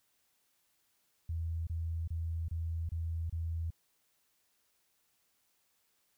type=tone bursts; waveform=sine; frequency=82.41 Hz; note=E2; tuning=in tune; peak=-33 dBFS; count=6; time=1.29-3.705 s; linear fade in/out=5 ms; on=380 ms; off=27 ms; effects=white hiss -75 dBFS RMS until 6.17 s